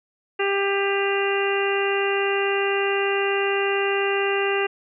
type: harmonic tone with a mistuned harmonic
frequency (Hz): 396.5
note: G4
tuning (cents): +20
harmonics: 1 / 2 / 3 / 4 / 5 / 6 / 7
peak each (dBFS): -22 / -29 / -31 / -30 / -30 / -34 / -28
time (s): 0.39-4.67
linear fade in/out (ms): 10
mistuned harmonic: 6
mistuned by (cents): +28
effects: none